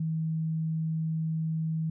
sine tone, 160.1 Hz, D#3, 50 cents sharp, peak -27 dBFS, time 0-1.9 s, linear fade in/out 5 ms, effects none

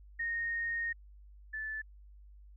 sine tone pair in turn, 1854 / 1747.2 Hz, A#6 / A6, -10 / -13 cents, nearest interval minor second, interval 103 cents, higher first, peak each -32 / -36 dBFS, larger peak first, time 0.19-0.93 / 1.53-1.82 s, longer first, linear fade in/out 10 ms, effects added 50 Hz sine -52 dBFS peak until 2.56 s

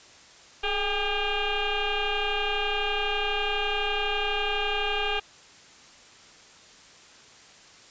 sine tone with frequency modulation, 1199 Hz, D6, 36 cents sharp, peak -24 dBFS, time 0.63-5.2 s, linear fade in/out 10 ms, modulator 405 Hz, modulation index 5, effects white hiss -51 dBFS RMS until 7.9 s + resampled to 16000 Hz

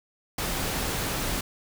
pink noise, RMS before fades -29 dBFS, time 0.38-1.41 s, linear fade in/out 5 ms, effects none

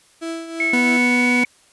35% pulse tone with tremolo, 329.6 Hz, E4, in tune, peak -22 dBFS, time 0.21-0.98 s, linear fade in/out 20 ms, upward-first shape triangle, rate 2.9 Hz, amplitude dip 65%
sine tone with pitch glide, 2192 to 2242 Hz, C#7 to C#7, -20 to +19 cents, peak -17 dBFS, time 0.6-1.45 s, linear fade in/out 2 ms, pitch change +39 cents, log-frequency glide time 0.71-1.31 s
40% pulse tone, 245.9 Hz, B3, 7 cents flat, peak -16 dBFS, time 0.73-1.44 s, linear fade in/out 5 ms
effects white hiss -54 dBFS RMS until 1.72 s + resampled to 24000 Hz

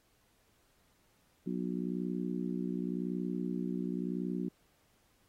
harmonic tone, 60.9 Hz, B1, 24 cents flat, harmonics 3 / 4 / 5 / 6, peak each -36 / -38 / -40 / -42 dBFS, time 1.46-4.49 s, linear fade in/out 10 ms, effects pink hiss -71 dBFS RMS until 5.28 s + AAC 48 kbps

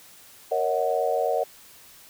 sine chord, D# minor seventh, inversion second, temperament equal with one note detuned, 466.2 / 554.4 / 635.7 / 740 Hz, A#4 / C#5 / D#5 / F#5, 0 / 0 / +37 / 0 cents, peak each -27 dBFS, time 0.51-1.44 s, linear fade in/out 10 ms, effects white hiss -50 dBFS RMS until 2.09 s

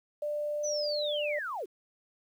sine tone, 593 Hz, D5, 17 cents sharp, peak -30 dBFS, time 0.22-1.39 s, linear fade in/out 5 ms
sine linear sweep, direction down, 6150 to 311.1 Hz, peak -33 dBFS, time 0.63-1.66 s, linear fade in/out 20 ms
effects 10-bit

